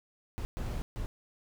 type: noise bursts at uneven times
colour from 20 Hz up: brown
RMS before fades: -35 dBFS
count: 3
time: 0.38-0.45 / 0.57-0.82 / 0.96-1.06 s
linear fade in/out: 0 ms
effects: none